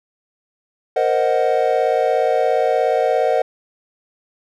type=chord; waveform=triangle; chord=C half-diminished seventh; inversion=third; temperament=equal; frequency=466.2 / 523.3 / 622.3 / 740 Hz; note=Bb4 / C5 / Eb5 / Gb5; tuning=0 / 0 / 0 / 0 cents; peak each=-18 dBFS; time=0.96-3.42 s; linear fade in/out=5 ms; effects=none